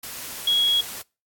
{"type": "tone in noise", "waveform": "sine", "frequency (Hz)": 3322, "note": "G#7", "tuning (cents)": 0, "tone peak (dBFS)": -17, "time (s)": [0.47, 0.81], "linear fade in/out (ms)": 5, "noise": "white", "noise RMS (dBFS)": -35, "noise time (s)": [0.03, 1.02], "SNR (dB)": 15, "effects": ["noise-tail reverb RT60 0.3 s tail -25 dB re dry", "AAC 64 kbps"]}